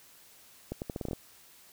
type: accelerating click train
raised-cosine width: 2 ms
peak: -21 dBFS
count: 9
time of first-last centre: 0.72-1.132 s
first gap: 99 ms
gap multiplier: 0.8
effects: white hiss -57 dBFS RMS until 1.72 s